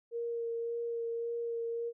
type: tone with vibrato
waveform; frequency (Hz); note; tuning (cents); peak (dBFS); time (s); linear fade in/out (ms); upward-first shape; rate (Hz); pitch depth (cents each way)
sine; 465.9; A#4; -1; -33; 0.11-1.93; 50; sine; 1.8; 13
effects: none